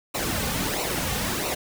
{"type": "noise with flanger", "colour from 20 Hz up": "pink", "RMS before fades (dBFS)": -27, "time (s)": [0.14, 1.55], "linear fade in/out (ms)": 10, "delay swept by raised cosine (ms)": [0.6, 3.1], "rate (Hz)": 1.5, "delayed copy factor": -0.65, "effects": []}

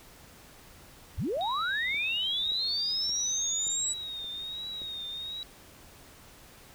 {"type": "linear sweep", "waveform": "sine", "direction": "up", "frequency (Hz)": [33, 7902], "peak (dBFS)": -28, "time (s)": [1.17, 3.94], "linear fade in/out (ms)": 20}
{"type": "click train", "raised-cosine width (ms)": 2, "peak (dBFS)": -36, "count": 7, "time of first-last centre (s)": [1.37, 4.818], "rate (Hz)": 1.74}
{"type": "tone with vibrato", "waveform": "sine", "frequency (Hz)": 3755, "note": "A#7", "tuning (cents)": 12, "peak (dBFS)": -35, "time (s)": [1.41, 5.43], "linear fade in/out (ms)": 0, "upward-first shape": "triangle", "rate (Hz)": 1.3, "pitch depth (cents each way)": 74}
{"effects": ["pink hiss -53 dBFS RMS until 6.74 s"]}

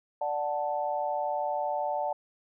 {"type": "chord", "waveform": "sine", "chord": "D major", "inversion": "none", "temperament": "equal", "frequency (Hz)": [587.3, 740, 880], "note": ["D5", "F#5", "A5"], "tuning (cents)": [0, 0, 0], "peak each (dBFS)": -32, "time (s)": [0.21, 2.13], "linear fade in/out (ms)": 5, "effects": []}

